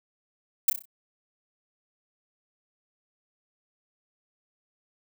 violet noise with echo, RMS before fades -18 dBFS, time 0.68-0.7 s, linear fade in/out 5 ms, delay 31 ms, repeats 5, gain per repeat -7 dB, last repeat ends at 0.855 s, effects none

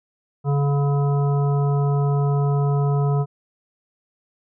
harmonic tone, 142 Hz, C#3, 42 cents sharp, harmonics 1 / 3 / 5 / 7 / 9, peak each -17 / -27 / -31 / -34 / -36 dBFS, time 0.44-3.26 s, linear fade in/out 50 ms, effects none

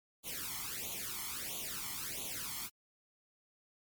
white noise with flanger, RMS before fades -41 dBFS, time 0.23-2.7 s, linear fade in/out 50 ms, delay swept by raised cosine 0.29 to 0.95 ms, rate 1.5 Hz, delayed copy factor +1, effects MP3 96 kbps

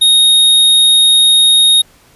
square tone, 3729 Hz, A#7, in tune, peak -6 dBFS, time 0.01-1.82 s, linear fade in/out 10 ms, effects pink hiss -47 dBFS RMS until 2.15 s + resampled to 32000 Hz

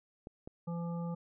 clicks, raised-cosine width 2 ms, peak -31 dBFS, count 2, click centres 0.271 / 0.475 s
harmonic tone, 170.3 Hz, F3, 43 cents flat, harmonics 1 / 3 / 5 / 7, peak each -35 / -45 / -49 / -52 dBFS, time 0.67-1.15 s, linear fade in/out 10 ms
effects none

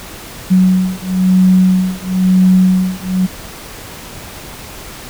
sine beating tone pair, 185 / 186 Hz, F#3 / F#3, 0 / +9 cents, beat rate 1 Hz, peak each -11 dBFS, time 0.5-3.27 s, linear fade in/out 20 ms, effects pink hiss -31 dBFS RMS until 5.09 s

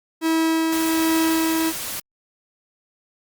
45% pulse tone with tremolo, 323.7 Hz, E4, 31 cents flat, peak -17 dBFS, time 0.21-1.73 s, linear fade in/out 50 ms, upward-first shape sine, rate 1.3 Hz, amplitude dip 25%
white noise, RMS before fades -29 dBFS, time 0.72-2 s, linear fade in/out 5 ms
effects Opus 48 kbps

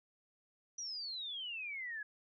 sine exponential sweep, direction down, 5920 to 1659 Hz, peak -40 dBFS, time 0.78-2.03 s, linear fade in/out 5 ms, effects none

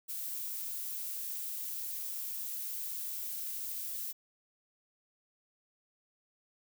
violet noise, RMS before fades -39 dBFS, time 0.08-4.13 s, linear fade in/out 20 ms, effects none

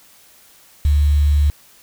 sine tone with quantisation, 73 Hz, D2, 10 cents flat, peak -11 dBFS, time 0.85-1.5 s, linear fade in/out 0 ms, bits 6, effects white hiss -49 dBFS RMS until 1.82 s

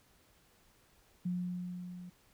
sine tone with level ramp, 178.9 Hz, F3, 42 cents sharp, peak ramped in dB -31 to -45 dBFS, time 1.25-2.1 s, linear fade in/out 10 ms, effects pink hiss -67 dBFS RMS until 2.33 s

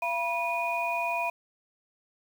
sine tone cluster, 683 / 970 / 2462 Hz, F5 / B5 / D#7, -39 / -31 / -19 cents, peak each -31 dBFS, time 0.02-1.3 s, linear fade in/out 5 ms, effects 8-bit

